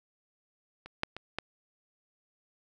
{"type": "clicks", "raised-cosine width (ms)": 0.3, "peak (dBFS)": [-29, -12, -24, -16], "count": 4, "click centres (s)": [0.86, 1.034, 1.166, 1.386], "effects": []}